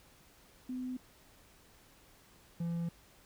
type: tone pair in turn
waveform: sine / triangle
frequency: 253.7 / 169.32 Hz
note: B3 / E3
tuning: +47 / +47 cents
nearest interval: perfect fifth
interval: 700 cents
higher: first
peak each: -36 / -31 dBFS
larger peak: second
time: 0.69-0.97 / 2.6-2.89 s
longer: second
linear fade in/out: 5 ms
effects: pink hiss -62 dBFS RMS until 3.25 s